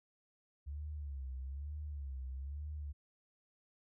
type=tone with vibrato; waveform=sine; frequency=69.9 Hz; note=C#2; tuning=15 cents sharp; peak=-40 dBFS; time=0.66-2.93 s; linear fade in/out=20 ms; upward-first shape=sine; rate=1.1 Hz; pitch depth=130 cents each way; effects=none